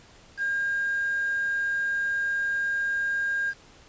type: tone with quantisation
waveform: sine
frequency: 1612 Hz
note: G6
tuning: 48 cents sharp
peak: -24 dBFS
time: 0.37-3.54 s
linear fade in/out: 50 ms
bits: 7
effects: pink hiss -53 dBFS RMS until 3.88 s + resampled to 16000 Hz